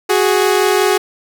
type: tone pair together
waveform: sawtooth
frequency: 370 / 415.3 Hz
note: F#4 / G#4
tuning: 0 / 0 cents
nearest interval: major second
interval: 200 cents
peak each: -10 dBFS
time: 0.09-0.98 s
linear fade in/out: 10 ms
effects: none